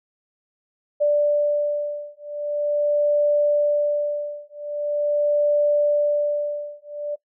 sine beating tone pair, 587.3 / 587.73 Hz, D5 / D5, 0 / +1 cents, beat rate 0.43 Hz, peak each -21 dBFS, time 1-7.16 s, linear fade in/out 20 ms, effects noise-tail reverb RT60 0.1 s tail -20 dB re dry

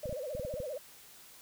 sine tone with vibrato, 554.4 Hz, C#5, in tune, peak -36 dBFS, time 0.03-0.78 s, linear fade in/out 5 ms, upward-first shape sine, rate 15 Hz, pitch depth 200 cents each way
clicks, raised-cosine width 5 ms, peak -30 dBFS, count 8, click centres 0.057 / 0.094 / 0.127 / 0.351 / 0.397 / 0.45 / 0.54 / 0.602 s
effects white hiss -55 dBFS RMS until 1.41 s

